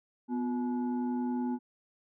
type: tone with frequency modulation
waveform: sine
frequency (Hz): 248.1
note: B3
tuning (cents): +8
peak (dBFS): -29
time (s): 0.28-1.59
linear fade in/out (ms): 50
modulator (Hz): 607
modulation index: 0.54
effects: none